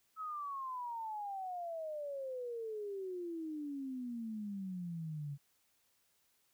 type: exponential sweep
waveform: sine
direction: down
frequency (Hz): 1300 to 139.3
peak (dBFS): -39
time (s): 0.16-5.38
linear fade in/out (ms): 50
effects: white hiss -75 dBFS RMS until 6.53 s